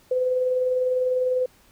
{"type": "tone with tremolo", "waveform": "sine", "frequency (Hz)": 507, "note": "B4", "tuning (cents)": 45, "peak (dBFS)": -18, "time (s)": [0.11, 1.46], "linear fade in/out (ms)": 5, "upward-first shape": "sine", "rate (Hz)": 20, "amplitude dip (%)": 35, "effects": ["pink hiss -57 dBFS RMS until 1.71 s"]}